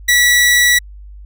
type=tone; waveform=sawtooth; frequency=1946 Hz; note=B6; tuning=26 cents flat; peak=-5 dBFS; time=0.08-0.79 s; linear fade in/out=10 ms; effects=added 50 Hz sine -32 dBFS peak until 1.25 s